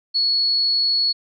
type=tone; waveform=sine; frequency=4376 Hz; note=C#8; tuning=23 cents flat; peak=-16 dBFS; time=0.14-1.13 s; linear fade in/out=20 ms; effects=none